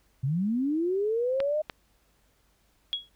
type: linear sweep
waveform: sine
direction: up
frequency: 123.47 to 623 Hz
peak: -24 dBFS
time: 0.23-1.62 s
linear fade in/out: 10 ms
type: clicks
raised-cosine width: 0.3 ms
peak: -17 dBFS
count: 2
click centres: 1.403 / 1.698 s
type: tone with exponential decay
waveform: sine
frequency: 3327 Hz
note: G#7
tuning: 2 cents sharp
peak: -23 dBFS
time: 2.93-3.09 s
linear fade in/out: 0 ms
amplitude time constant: 34 ms
effects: added 50 Hz sine -68 dBFS peak until 3.15 s + pink hiss -68 dBFS RMS until 3.15 s